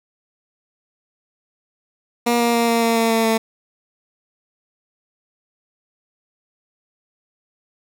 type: tone with pitch steps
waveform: 15% pulse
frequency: 237.8 / 235.7 / 233.7 / 231.7 / 229.7 / 227.7 / 225.8 / 223.8 Hz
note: A#3 / A#3 / A#3 / A#3 / A#3 / A#3 / A3 / A3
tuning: +35 / +19 / +5 / -10 / -25 / -40 / +45 / +30 cents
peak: -9 dBFS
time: 2.26-3.38 s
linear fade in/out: 10 ms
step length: 140 ms
effects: none